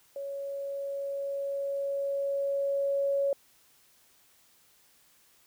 sine tone with level ramp, 557 Hz, C#5, 8 cents sharp, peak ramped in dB -34 to -24 dBFS, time 0.16-3.33 s, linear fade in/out 2 ms, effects white hiss -63 dBFS RMS until 5.46 s

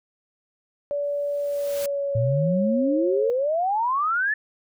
sine tone with pitch glide, 575 to 542.7 Hz, D5 to C#5, -37 to -37 cents, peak -23 dBFS, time 0.91-3.3 s, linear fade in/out 0 ms, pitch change -100 cents, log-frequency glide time 1.43-2.95 s
white noise with exponential growth, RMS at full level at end -33 dBFS, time 1.03-1.86 s, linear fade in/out 2 ms, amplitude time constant 180 ms
sine exponential sweep, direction up, 110 to 1778 Hz, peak -20 dBFS, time 2.15-4.34 s, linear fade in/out 5 ms
effects none

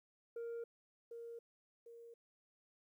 sine tone with echo, 466.2 Hz, A#4, in tune, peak -39 dBFS, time 0.36-0.64 s, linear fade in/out 5 ms, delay 750 ms, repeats 2, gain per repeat -7 dB, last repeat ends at 2.14 s, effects tanh soft clip ceiling -41 dBFS + 13-bit

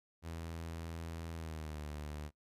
sawtooth tone with pitch glide, 82.6 to 74.87 Hz, E2 to D2, +4 to +34 cents, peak -38 dBFS, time 0.22-2.31 s, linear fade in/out 50 ms, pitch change -170 cents, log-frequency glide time 1.34-1.82 s, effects noise-tail reverb RT60 0.1 s tail -21 dB re dry + resampled to 32000 Hz

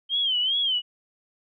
sine tone with vibrato, 3136 Hz, G7, in tune, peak -21 dBFS, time 0.09-0.82 s, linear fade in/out 50 ms, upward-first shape sine, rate 2.5 Hz, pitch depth 120 cents each way, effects none

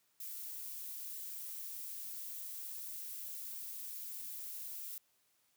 violet noise, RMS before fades -45 dBFS, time 0.2-4.98 s, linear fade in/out 2 ms, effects white hiss -75 dBFS RMS until 5.56 s + high-pass 80 Hz 12 dB/octave

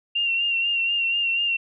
sine tone with vibrato, 2766 Hz, F7, 17 cents flat, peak -20 dBFS, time 0.15-1.57 s, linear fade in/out 10 ms, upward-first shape sine, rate 4.1 Hz, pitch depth 36 cents each way, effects none

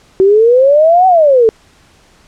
sine exponential two-way sweep, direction up then down, 374.3 to 763 to 431 Hz, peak -4 dBFS, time 0.2-1.49 s, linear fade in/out 0 ms, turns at 1.07 s, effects pink hiss -47 dBFS RMS until 2.27 s + low-pass 8000 Hz 12 dB/octave

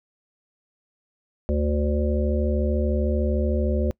harmonic tone with a mistuned harmonic, 73.42 Hz, D2, in tune, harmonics 1 / 3 / 5 / 7 / 8, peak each -22 / -27 / -29 / -30 / -31 dBFS, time 1.49-3.91 s, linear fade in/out 0 ms, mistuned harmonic 3, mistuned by +21 cents, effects noise-tail reverb RT60 0.1 s tail -24 dB re dry

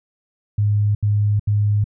sine tone bursts, 103.83 Hz, G#2, in tune, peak -14 dBFS, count 3, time 0.58-1.842 s, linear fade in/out 5 ms, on 370 ms, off 76 ms, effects none

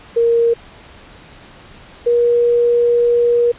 sine tone pair in turn, 466.2 / 476.8 Hz, A#4 / A#4, 0 / +39 cents, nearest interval unison, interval 39 cents, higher second, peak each -10 dBFS, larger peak neither, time 0.16-0.54 / 2.06-3.52 s, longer second, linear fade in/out 10 ms, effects pink hiss -41 dBFS RMS until 3.58 s + resampled to 8000 Hz

